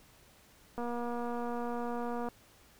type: click train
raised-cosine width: 1 ms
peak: -25 dBFS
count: 361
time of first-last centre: 0.78-2.286 s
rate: 239 Hz
effects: pink hiss -61 dBFS RMS until 2.79 s